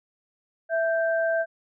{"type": "tone pair together", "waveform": "sine", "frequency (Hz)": [659.3, 1568], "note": ["E5", "G6"], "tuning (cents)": [0, 0], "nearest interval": "octave + minor third", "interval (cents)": 1500, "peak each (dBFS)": [-22, -28], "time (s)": [0.69, 1.46], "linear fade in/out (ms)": 50, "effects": []}